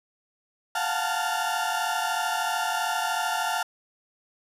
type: tone cluster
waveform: 35% pulse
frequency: 703 / 746 / 863 / 896 / 1392 Hz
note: F5 / F#5 / A5 / A5 / F6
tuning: +11 / +14 / -34 / +31 / -6 cents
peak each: -30 dBFS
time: 0.75-3.63 s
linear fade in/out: 5 ms
effects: resampled to 32000 Hz